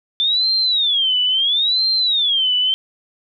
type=tone with vibrato; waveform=sine; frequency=3520 Hz; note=A7; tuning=in tune; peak=-14 dBFS; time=0.2-2.74 s; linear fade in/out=0 ms; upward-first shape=sine; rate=0.74 Hz; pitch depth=290 cents each way; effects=none